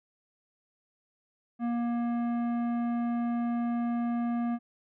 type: tone with tanh clipping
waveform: sine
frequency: 236.9 Hz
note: A#3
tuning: 28 cents sharp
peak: -29 dBFS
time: 1.59-4.59 s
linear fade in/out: 50 ms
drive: 13 dB
effects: none